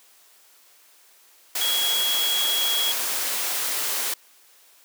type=tone in noise; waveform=sine; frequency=3322 Hz; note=G#7; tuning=in tune; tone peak=-22 dBFS; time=1.61-2.92 s; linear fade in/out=5 ms; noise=white; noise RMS=-26 dBFS; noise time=1.55-4.14 s; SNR=+1 dB; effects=white hiss -55 dBFS RMS until 4.84 s + high-pass 400 Hz 12 dB/octave